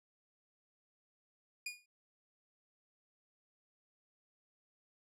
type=tone with exponential decay; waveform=sawtooth; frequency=2442 Hz; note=D#7; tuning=33 cents flat; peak=-33 dBFS; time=1.66-1.86 s; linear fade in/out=5 ms; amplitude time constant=42 ms; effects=low-pass 12000 Hz 12 dB/octave